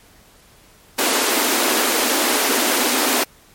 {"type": "high-pass noise", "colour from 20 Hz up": "pink", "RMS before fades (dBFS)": -18, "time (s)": [0.98, 3.24], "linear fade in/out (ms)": 10, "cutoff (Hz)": 230, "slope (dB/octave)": 96, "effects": ["pink hiss -50 dBFS RMS until 3.54 s", "MP3 64 kbps"]}